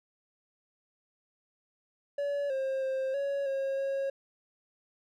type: tone with pitch steps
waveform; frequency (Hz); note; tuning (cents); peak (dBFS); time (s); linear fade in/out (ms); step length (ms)
triangle; 570 / 533 / 529 / 559 / 542 / 546; C#5 / C5 / C5 / C#5 / C#5 / C#5; +48 / +32 / +19 / +14 / -39 / -26; -27; 2.18-4.1; 5; 320
effects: none